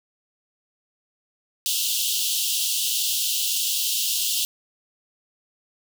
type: high-pass noise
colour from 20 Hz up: pink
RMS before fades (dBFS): -24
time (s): 1.66-4.45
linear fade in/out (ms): 0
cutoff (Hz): 2800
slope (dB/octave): 96
effects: none